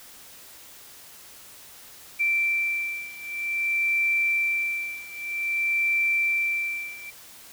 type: beating tone pair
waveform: sine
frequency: 2344 / 2344.52 Hz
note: D7 / D7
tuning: -4 / -4 cents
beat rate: 0.52 Hz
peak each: -25 / -27 dBFS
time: 2.19-7.11 s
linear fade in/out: 20 ms
effects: white hiss -47 dBFS RMS until 7.52 s